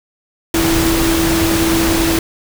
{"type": "tone in noise", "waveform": "sine", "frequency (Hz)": 329.6, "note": "E4", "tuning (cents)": 0, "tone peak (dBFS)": -14, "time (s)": [0.54, 2.19], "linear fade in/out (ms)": 2, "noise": "pink", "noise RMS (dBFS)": -17, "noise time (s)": [0.54, 2.19], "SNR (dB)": 0, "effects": []}